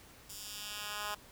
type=tone with high-pass filter sweep; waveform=10% pulse; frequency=208 Hz; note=G#3; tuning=3 cents sharp; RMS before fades=-42 dBFS; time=0.29-1.15 s; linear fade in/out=10 ms; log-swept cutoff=6600 to 1000 Hz; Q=0.91; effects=pink hiss -57 dBFS RMS until 1.31 s